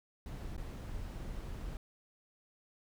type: noise with dropouts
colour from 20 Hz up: brown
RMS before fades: -42 dBFS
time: 0.26-1.77 s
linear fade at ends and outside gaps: 1 ms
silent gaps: 0.565-0.578 s
effects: none